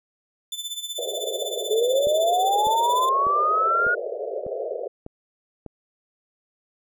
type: tone with tremolo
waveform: sawtooth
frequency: 3520 Hz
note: A7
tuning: in tune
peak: -24 dBFS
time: 0.52-3.09 s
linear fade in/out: 2 ms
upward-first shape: sine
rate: 16 Hz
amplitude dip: 75%
type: band-pass noise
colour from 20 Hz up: pink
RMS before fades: -30 dBFS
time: 0.98-4.88 s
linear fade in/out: 10 ms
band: 390 to 670 Hz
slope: 96 dB/octave
type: linear sweep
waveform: sine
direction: up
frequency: 417.4 to 1451 Hz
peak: -18 dBFS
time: 1.7-3.95 s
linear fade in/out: 10 ms
type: click train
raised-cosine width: 2 ms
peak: -23 dBFS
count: 7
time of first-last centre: 2.07-5.663 s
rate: 1.67 Hz
effects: none